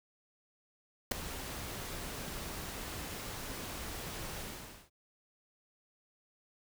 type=noise with ADSR envelope; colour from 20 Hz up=pink; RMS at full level=-26 dBFS; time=1.11-4.9 s; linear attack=8 ms; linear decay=4 ms; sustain=-16 dB; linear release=500 ms; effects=none